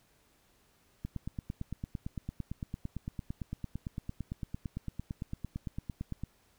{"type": "click train", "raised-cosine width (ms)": 5, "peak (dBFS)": -24, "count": 47, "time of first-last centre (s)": [1.05, 6.236], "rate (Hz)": 8.87, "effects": ["pink hiss -68 dBFS RMS until 6.58 s"]}